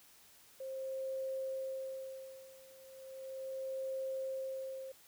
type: tone with tremolo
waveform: sine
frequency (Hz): 530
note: C5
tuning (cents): +22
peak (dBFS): -36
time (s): 0.6-4.92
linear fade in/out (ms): 5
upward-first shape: sine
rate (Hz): 0.36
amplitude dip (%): 90
effects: white hiss -62 dBFS RMS until 5.07 s